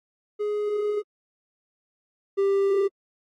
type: tone pair in turn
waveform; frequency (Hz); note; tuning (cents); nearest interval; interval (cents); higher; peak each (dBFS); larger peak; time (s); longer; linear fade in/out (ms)
triangle; 417.4 / 394.7; G#4 / G4; +9 / +12; minor second; 97; first; -22 / -17; second; 0.39-1.02 / 2.37-2.88; first; 20
effects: AAC 32 kbps